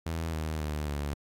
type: tone with pitch steps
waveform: sawtooth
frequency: 81.8 / 78.51 / 75.36 / 72.33 Hz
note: E2 / D#2 / D2 / D2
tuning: -13 / +16 / +45 / -26 cents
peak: -27 dBFS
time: 0.06-1.14 s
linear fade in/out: 5 ms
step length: 270 ms
effects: AAC 64 kbps